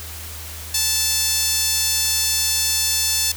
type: tone with high-pass filter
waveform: sawtooth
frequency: 880 Hz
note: A5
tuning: in tune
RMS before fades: -20 dBFS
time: 0.74-3.32 s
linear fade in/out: 5 ms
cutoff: 5200 Hz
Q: 1.2
effects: added 79 Hz sine -35 dBFS peak until 3.36 s + white hiss -35 dBFS RMS until 3.36 s